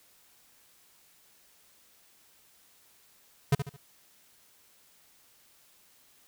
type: tone with echo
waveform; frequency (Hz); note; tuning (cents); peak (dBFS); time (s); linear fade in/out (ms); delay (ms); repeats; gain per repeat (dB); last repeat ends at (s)
square; 140.4; C#3; +22; -20; 3.52-3.55; 5; 72; 3; -9; 3.766
effects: white hiss -62 dBFS RMS until 6.27 s